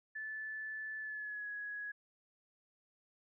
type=tone with pitch glide; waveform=sine; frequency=1744 to 1673 Hz; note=A6 to G#6; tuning=-16 to +12 cents; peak=-40 dBFS; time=0.15-1.92 s; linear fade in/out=10 ms; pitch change=-72 cents; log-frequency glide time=0.99-1.48 s; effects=none